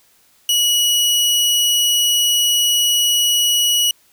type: tone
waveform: sawtooth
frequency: 2920 Hz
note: F#7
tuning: 24 cents flat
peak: -10 dBFS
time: 0.49-3.91 s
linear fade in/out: 2 ms
effects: white hiss -55 dBFS RMS until 4.12 s